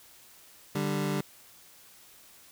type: tone pair together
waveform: 25% pulse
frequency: 147.82 / 196.4 Hz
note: D3 / G3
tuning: +12 / +4 cents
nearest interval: perfect fourth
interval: 492 cents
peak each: -27 / -27 dBFS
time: 0.75-1.21 s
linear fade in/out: 5 ms
effects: white hiss -55 dBFS RMS until 2.51 s